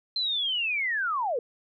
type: linear sweep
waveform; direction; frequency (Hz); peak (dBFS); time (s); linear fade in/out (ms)
sine; down; 4144 to 440.5; -25; 0.16-1.39; 2
effects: none